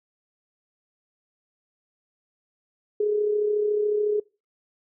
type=tone with amplitude modulation; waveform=sine; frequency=419 Hz; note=G#4; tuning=15 cents sharp; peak=-18 dBFS; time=3-4.2 s; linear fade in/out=5 ms; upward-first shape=sine; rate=33.9 Hz; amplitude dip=45%; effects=noise-tail reverb RT60 0.3 s tail -24 dB re dry